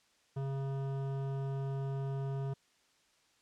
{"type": "tone with hard clipping", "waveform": "sine", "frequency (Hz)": 136.4, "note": "C#3", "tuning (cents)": -28, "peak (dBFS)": -36, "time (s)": [0.36, 2.54], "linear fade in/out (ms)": 10, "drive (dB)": 14, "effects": ["white hiss -70 dBFS RMS until 3.41 s", "low-pass 7000 Hz 12 dB/octave"]}